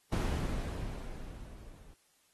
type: noise with level ramp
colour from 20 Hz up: brown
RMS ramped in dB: -28 to -55 dBFS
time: 0.12-1.94 s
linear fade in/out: 5 ms
effects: white hiss -70 dBFS RMS until 2.33 s + AAC 32 kbps